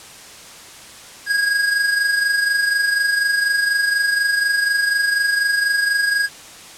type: tone with amplitude modulation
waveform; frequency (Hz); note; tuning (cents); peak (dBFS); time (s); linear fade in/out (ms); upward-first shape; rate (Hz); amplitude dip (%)
square; 1640; G#6; -22; -14; 1.26-6.29; 50; sine; 24.1; 50
effects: white hiss -39 dBFS RMS until 6.77 s + low-pass 9000 Hz 12 dB/octave